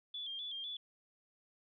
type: tone with vibrato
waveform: sine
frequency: 3322 Hz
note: G#7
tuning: in tune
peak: -40 dBFS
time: 0.14-0.77 s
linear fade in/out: 5 ms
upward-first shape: square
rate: 4 Hz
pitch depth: 64 cents each way
effects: none